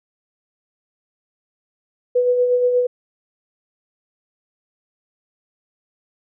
sine tone with tremolo, 493.9 Hz, B4, in tune, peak -12 dBFS, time 2.15-2.87 s, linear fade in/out 10 ms, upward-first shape sine, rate 8.4 Hz, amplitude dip 40%, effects none

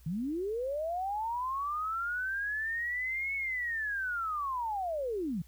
sine linear two-way sweep, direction up then down, 146.4 to 2217 to 150.3 Hz, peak -31 dBFS, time 0.06-5.42 s, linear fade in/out 5 ms, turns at 3.35 s, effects added 60 Hz sine -54 dBFS peak until 5.47 s + white hiss -65 dBFS RMS until 5.47 s

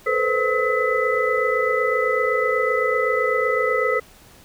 sine tone cluster, 436.6 / 494.1 / 522 / 1287 / 2002 Hz, A4 / B4 / C5 / E6 / B6, -13 / +1 / -4 / -42 / +23 cents, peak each -24 dBFS, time 0.06-4 s, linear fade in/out 10 ms, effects pink hiss -49 dBFS RMS until 4.44 s

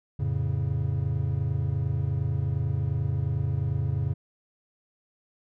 triangle chord, F augmented, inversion none, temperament equal, 87.31 / 110 / 138.59 Hz, F2 / A2 / C#3, 0 / 0 / 0 cents, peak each -28 / -27 / -26 dBFS, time 0.19-4.14 s, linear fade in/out 10 ms, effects none

